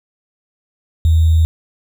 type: tone with sample-and-hold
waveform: sine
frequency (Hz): 80.9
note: E2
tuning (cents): -32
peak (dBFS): -8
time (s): 1.05-1.45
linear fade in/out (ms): 0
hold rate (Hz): 3675
effects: none